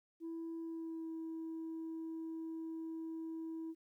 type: tone with pitch glide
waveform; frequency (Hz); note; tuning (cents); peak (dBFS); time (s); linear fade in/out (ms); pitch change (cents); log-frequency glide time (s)
sine; 329.6 to 324.5; E4 to E4; 0 to -27; -39; 0.2-3.75; 50; -27; 0.6-1.1
effects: tanh soft clip ceiling -39 dBFS + 13-bit